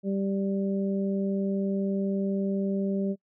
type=harmonic tone; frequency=196 Hz; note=G3; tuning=in tune; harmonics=1 / 2 / 3; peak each=-26 / -32 / -36 dBFS; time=0.03-3.16 s; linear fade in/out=50 ms; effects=noise-tail reverb RT60 0.1 s tail -26 dB re dry